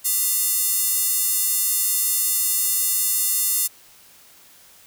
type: tone with high-pass filter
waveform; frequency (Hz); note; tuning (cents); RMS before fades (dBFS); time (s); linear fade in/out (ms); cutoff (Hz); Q
square; 399.7; G4; +34; -21; 0.04-3.68; 20; 9400; 1.1
effects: white hiss -50 dBFS RMS until 4.86 s